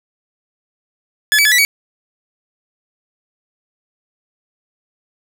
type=tone with pitch steps; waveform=sawtooth; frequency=1714 / 2293 / 1712 / 1961 / 2260 Hz; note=A6 / D7 / A6 / B6 / C#7; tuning=-46 / -42 / -48 / -13 / +33 cents; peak=-6 dBFS; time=1.32-1.65 s; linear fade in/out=0 ms; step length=66 ms; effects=none